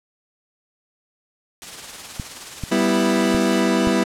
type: noise with tremolo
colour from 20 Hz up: white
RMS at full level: -33 dBFS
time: 1.62-3.6 s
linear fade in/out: 0 ms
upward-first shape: triangle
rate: 19 Hz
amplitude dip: 45%
type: clicks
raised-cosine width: 5 ms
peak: -14 dBFS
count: 4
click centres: 2.198 / 2.637 / 3.347 / 3.873 s
type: chord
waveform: 30% pulse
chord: E minor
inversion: first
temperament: equal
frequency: 196 / 246.9 / 329.6 Hz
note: G3 / B3 / E4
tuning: 0 / 0 / 0 cents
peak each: -18 dBFS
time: 2.71-4.04 s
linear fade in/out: 10 ms
effects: low-pass 9000 Hz 12 dB/octave